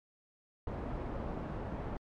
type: low-pass noise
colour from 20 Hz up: pink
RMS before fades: -39 dBFS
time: 0.67-1.97 s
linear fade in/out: 2 ms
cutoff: 910 Hz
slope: 12 dB/octave
effects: MP3 64 kbps